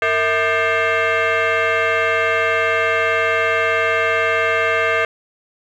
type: tone with frequency modulation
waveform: sine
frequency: 459.1 Hz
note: A#4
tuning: 26 cents flat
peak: -13 dBFS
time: 0.02-5.05 s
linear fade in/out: 2 ms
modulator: 554 Hz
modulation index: 3.7
effects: tanh soft clip ceiling -11 dBFS + 9-bit